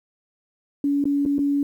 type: tone with dropouts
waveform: sine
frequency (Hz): 283.9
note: C#4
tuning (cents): +41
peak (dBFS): -18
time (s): 0.84-1.63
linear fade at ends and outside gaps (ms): 2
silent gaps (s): 1.041-1.054 / 1.253-1.26 / 1.383-1.39
effects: 9-bit